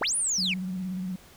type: linear two-way sweep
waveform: sine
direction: up then down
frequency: 80.3 to 10000 to 2139 Hz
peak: -23 dBFS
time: 0.01-0.54 s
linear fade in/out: 5 ms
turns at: 0.16 s
type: tone with vibrato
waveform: sine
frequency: 185 Hz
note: F#3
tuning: in tune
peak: -29 dBFS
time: 0.38-1.16 s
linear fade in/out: 5 ms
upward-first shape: square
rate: 17 Hz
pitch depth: 41 cents each way
effects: tanh soft clip ceiling -20 dBFS + pink hiss -53 dBFS RMS until 1.36 s